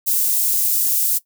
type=high-pass noise; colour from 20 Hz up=white; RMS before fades=-18 dBFS; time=0.06-1.19 s; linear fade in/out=20 ms; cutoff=9400 Hz; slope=12 dB/octave; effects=noise-tail reverb RT60 0.1 s tail -18 dB re dry